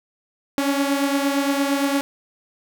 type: beating tone pair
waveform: sawtooth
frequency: 277.2 / 285.9 Hz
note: C#4 / D4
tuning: 0 / -46 cents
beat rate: 8.7 Hz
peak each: -16 / -21 dBFS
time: 0.58-2.01 s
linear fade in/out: 0 ms
effects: none